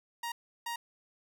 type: tone bursts at uneven times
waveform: sawtooth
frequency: 939 Hz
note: A#5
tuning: 12 cents sharp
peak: -31 dBFS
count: 2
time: 0.23-0.32 / 0.66-0.76 s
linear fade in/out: 5 ms
effects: none